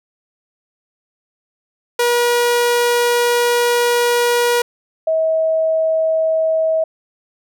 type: tone pair in turn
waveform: sawtooth / sine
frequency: 480.4 / 641.3 Hz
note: B4 / E5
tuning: -48 / -48 cents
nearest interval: perfect fourth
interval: 500 cents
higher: second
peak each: -9 / -13 dBFS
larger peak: first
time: 1.99-4.62 / 5.07-6.84 s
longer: first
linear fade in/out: 5 ms
effects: none